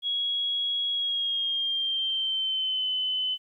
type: tone with pitch glide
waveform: sine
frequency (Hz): 3322 to 3029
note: G#7 to F#7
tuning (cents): 0 to +40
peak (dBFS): -25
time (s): 0.02-3.38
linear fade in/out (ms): 50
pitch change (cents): -160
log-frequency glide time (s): 0.91-2.88
effects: 11-bit